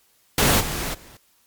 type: noise with level steps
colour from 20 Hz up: pink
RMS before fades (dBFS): -17 / -27 / -46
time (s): 0.38-1.17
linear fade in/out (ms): 2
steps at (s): 0.59 / 0.93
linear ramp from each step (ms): 20
effects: white hiss -61 dBFS RMS until 1.46 s + MP3 96 kbps

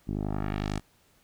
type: tone with low-pass filter sweep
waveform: 10% pulse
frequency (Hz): 51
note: G#1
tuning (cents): -31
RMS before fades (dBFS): -31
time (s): 0.07-0.8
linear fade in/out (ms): 20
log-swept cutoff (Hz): 260 to 9800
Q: 1.1
effects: pink hiss -64 dBFS RMS until 1.23 s

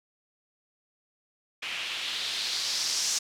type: noise with low-pass filter sweep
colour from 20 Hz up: blue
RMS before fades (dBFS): -31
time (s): 1.62-3.19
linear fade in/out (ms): 10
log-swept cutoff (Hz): 2600 to 6200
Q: 2.6
effects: none

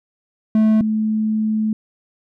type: tone pair in turn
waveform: triangle / sine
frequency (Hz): 217.6 / 216.8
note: A3 / A3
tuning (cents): -19 / -25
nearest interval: unison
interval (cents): 6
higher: first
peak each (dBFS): -9 / -16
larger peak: first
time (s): 0.55-0.81 / 0.81-1.73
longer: second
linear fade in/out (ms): 2
effects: none

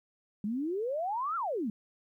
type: exponential two-way sweep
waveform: sine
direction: up then down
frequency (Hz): 197.8 to 1396.9 to 197.8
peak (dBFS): -30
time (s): 0.44-1.7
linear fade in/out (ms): 2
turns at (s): 1.36
effects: 12-bit

